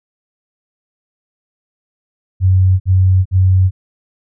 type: tone bursts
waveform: sine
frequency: 93.5 Hz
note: F#2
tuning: 19 cents sharp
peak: -7 dBFS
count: 3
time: 2.4-3.71 s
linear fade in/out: 50 ms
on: 400 ms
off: 55 ms
effects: none